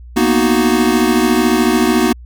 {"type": "chord", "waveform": "square", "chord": "B major seventh", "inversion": "third", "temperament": "equal", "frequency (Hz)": [233.1, 246.9, 311.1, 370], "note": ["A#3", "B3", "D#4", "F#4"], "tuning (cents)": [0, 0, 0, 0], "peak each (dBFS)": -17, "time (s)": [0.16, 2.13], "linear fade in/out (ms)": 10, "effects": ["added 60 Hz sine -32 dBFS peak until 2.25 s"]}